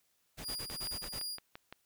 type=noise bursts; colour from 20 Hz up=pink; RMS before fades=-45 dBFS; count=8; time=0.37-1.2 s; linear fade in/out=20 ms; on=81 ms; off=26 ms
type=tone with tremolo; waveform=sawtooth; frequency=4843 Hz; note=D#8; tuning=48 cents flat; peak=-34 dBFS; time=0.42-1.39 s; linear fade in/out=50 ms; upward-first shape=sine; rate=2.7 Hz; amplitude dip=50%
type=click train; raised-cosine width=0.3 ms; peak=-29 dBFS; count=7; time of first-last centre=0.7-1.726 s; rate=5.85 Hz
effects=white hiss -75 dBFS RMS until 1.85 s